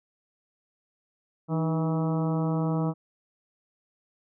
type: harmonic tone with a mistuned harmonic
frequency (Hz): 161.6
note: E3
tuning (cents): -34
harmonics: 1 / 2 / 3 / 4 / 5 / 6 / 7 / 8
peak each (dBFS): -25 / -31 / -35 / -37 / -39 / -41 / -42 / -43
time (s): 1.48-2.94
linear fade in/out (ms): 50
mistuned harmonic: 2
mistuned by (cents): -63
effects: none